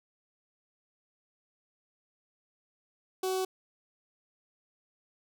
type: tone with notch filter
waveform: sawtooth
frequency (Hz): 375.3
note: F#4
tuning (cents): +25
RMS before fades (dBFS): -31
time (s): 3.23-3.45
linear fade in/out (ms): 5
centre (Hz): 1900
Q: 0.94
effects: none